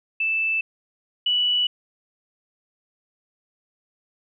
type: tone pair in turn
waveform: sine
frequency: 2640 / 2953 Hz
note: E7 / F#7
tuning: +2 / -4 cents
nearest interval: major second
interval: 194 cents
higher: second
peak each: -20 / -18 dBFS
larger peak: second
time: 0.2-0.61 / 1.26-1.67 s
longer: neither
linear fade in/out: 5 ms
effects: none